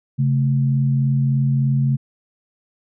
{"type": "tone pair together", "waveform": "sine", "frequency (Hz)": [136.64, 220], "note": ["C#3", "A3"], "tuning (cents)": [-25, 0], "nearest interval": "minor sixth", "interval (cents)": 825, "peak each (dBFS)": [-15, -24], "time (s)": [0.18, 1.97], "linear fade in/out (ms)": 20, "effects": []}